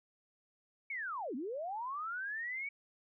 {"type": "linear two-way sweep", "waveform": "sine", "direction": "down then up", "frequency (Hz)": [2269, 227.6, 2269], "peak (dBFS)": -37, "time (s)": [0.9, 2.69], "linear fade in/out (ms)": 5, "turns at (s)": 1.35, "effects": []}